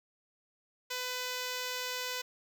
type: tone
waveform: 5% pulse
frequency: 501 Hz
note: B4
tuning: 25 cents sharp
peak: -23 dBFS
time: 0.9-2.22 s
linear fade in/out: 10 ms
effects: none